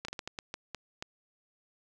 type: slowing click train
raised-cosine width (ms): 0.2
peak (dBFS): -20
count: 9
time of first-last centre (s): 0.05-1.025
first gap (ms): 34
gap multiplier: 1.35
effects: none